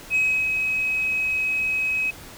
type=tone with ADSR envelope; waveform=sine; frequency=2545 Hz; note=D#7; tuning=39 cents sharp; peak=-15 dBFS; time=0.1-2.11 s; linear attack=51 ms; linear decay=310 ms; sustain=-5 dB; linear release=13 ms; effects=tanh soft clip ceiling -15 dBFS + pink hiss -42 dBFS RMS until 2.37 s